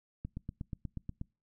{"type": "click train", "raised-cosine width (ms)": 5, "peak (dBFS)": -26, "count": 9, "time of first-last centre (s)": [0.25, 1.214], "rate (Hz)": 8.3, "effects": ["noise-tail reverb RT60 0.3 s tail -26 dB re dry"]}